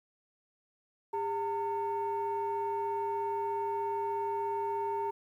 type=tone pair together; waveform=sine; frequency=403.5 / 908.4 Hz; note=G#4 / A#5; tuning=-50 / -45 cents; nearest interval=octave + major second; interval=1405 cents; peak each=-33 / -31 dBFS; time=1.13-5.11 s; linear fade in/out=10 ms; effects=tanh soft clip ceiling -26 dBFS + 11-bit